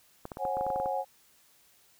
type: clicks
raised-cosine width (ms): 1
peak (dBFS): -24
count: 11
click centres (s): 0.254 / 0.318 / 0.371 / 0.452 / 0.57 / 0.61 / 0.666 / 0.703 / 0.76 / 0.8 / 0.859
type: chord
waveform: sine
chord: C# suspended fourth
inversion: none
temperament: equal with one note detuned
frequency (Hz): 540.8 / 740 / 830.6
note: C#5 / F#5 / G#5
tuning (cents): -43 / 0 / 0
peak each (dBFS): -33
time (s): 0.38-1.05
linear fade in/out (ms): 50
effects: white hiss -63 dBFS RMS until 1.99 s